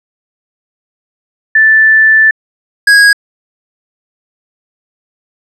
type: tone pair in turn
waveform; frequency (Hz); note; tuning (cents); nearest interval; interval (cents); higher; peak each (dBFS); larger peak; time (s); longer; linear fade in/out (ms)
sine / square; 1760 / 1649.4; A6 / G#6; 0 / -12; minor second; 112; first; -3; neither; 1.55-2.31 / 2.87-3.13; first; 5
effects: low-pass 8000 Hz 12 dB/octave